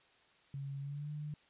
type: tone with pitch glide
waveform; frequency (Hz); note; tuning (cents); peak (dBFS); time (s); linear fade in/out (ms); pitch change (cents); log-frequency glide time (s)
sine; 138.59 to 149.4; C#3 to D3; 0 to +30; -39; 0.54-1.34; 2; +130; 0.8-1.1
effects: white hiss -67 dBFS RMS until 1.49 s + resampled to 8000 Hz